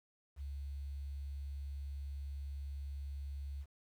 sine tone, 70 Hz, C#2, 18 cents sharp, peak -40 dBFS, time 0.36-3.66 s, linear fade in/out 50 ms, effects 11-bit

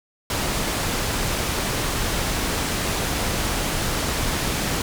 pink low-pass noise, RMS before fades -24 dBFS, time 0.3-4.82 s, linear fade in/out 2 ms, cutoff 12000 Hz, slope 12 dB/octave, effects none

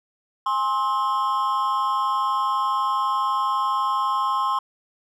triangle tone with amplitude modulation, 1058 Hz, C6, 19 cents sharp, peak -14 dBFS, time 0.46-4.59 s, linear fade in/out 5 ms, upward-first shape sine, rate 232 Hz, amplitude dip 90%, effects none

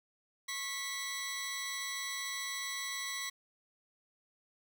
15% pulse tone pair together, 1092 / 1968.3 Hz, C#6 / B6, -26 / -6 cents, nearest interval minor seventh, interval 1020 cents, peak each -36 / -32 dBFS, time 0.48-3.3 s, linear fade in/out 10 ms, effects none

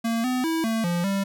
square tone with pitch steps, 229 / 253.1 / 325.5 / 224.6 / 173.4 / 196.7 Hz, A#3 / B3 / E4 / A3 / F3 / G3, -31 / +43 / -22 / +36 / -12 / +6 cents, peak -23 dBFS, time 0.04-1.24 s, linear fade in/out 10 ms, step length 200 ms, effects none

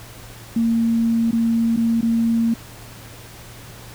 sine tone with dropouts, 229.4 Hz, A#3, 28 cents flat, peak -15 dBFS, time 0.56-2.54 s, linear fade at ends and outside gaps 5 ms, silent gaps 1.311-1.328 / 1.763-1.772 / 2.01-2.027 s, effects added 115 Hz sine -42 dBFS peak until 3.94 s + pink hiss -41 dBFS RMS until 3.94 s

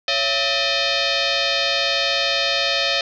sine tone with frequency modulation, 554.4 Hz, C#5, in tune, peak -17 dBFS, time 0.08-3.01 s, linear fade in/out 2 ms, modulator 615 Hz, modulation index 7.1, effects none

